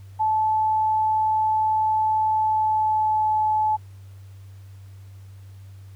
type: tone with pitch glide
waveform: sine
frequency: 869 to 861.5 Hz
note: A5 to A5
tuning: -22 to -37 cents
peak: -18 dBFS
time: 0.19-3.77 s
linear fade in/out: 20 ms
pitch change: -15 cents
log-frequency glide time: 2.35-3.37 s
effects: added 97 Hz sine -40 dBFS peak until 5.95 s + pink hiss -59 dBFS RMS until 5.95 s